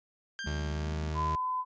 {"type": "tone with exponential decay", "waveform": "sawtooth", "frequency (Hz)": 1588, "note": "G6", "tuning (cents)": 22, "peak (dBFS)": -31, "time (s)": [0.39, 1.31], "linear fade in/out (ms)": 0, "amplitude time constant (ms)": 200}
{"type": "tone with tremolo", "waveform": "sine", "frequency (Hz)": 207.7, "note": "G#3", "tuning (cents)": 0, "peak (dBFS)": -39, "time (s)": [0.44, 1.09], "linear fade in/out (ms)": 5, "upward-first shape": "sine", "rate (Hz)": 19, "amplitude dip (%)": 70}
{"type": "tone with pitch glide", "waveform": "30% pulse", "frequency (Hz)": [75.2, 77.63], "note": ["D2", "D#2"], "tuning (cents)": [42, -3], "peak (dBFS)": -29, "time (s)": [0.46, 1.36], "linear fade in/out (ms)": 10, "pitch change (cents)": 55, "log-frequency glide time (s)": [0.63, 0.9]}
{"type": "tone", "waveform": "sine", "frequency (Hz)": 1013, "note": "B5", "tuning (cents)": 44, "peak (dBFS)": -29, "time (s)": [1.14, 1.65], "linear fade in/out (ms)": 50}
{"effects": ["resampled to 16000 Hz"]}